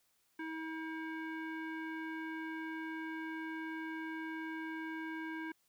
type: tone with low-pass filter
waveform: square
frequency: 320.1 Hz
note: D#4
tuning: 49 cents sharp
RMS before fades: -42 dBFS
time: 0.39-5.52 s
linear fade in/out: 5 ms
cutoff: 1900 Hz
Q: 6.2
effects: white hiss -75 dBFS RMS until 5.68 s